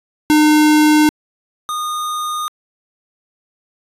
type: tone pair in turn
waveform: square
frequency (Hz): 303.8 / 1227.5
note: D#4 / D#6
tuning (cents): -41 / -24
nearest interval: 2 octaves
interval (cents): 2417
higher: second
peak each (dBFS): -9 / -20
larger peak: first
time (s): 0.3-1.09 / 1.69-2.48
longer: neither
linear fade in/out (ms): 0
effects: resampled to 32000 Hz